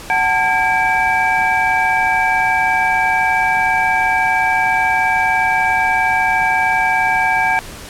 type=tone cluster; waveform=sine; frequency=750 / 887 / 1620 / 2314 Hz; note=F#5 / A5 / G#6 / D7; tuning=+23 / +14 / -43 / -26 cents; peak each=-18 dBFS; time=0.1-7.59 s; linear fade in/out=0 ms; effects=pink hiss -33 dBFS RMS until 7.89 s + low-pass 12000 Hz 12 dB/octave